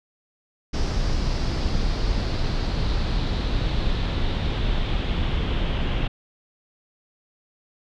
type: noise with low-pass filter sweep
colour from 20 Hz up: brown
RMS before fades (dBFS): -23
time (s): 0.73-6.08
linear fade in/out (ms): 10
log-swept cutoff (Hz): 5300 to 3100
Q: 3.6
effects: none